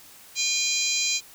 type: harmonic tone with a mistuned harmonic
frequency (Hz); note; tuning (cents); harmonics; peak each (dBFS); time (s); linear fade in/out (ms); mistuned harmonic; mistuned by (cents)
808; G#5; -48; 3 / 4 / 5 / 6 / 7 / 8 / 9; -29 / -34 / -28 / -31 / -34 / -30 / -29; 0.35-1.21; 50; 4; -24
effects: white hiss -49 dBFS RMS until 1.34 s